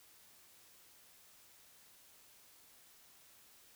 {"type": "silence", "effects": ["white hiss -63 dBFS RMS until 3.75 s"]}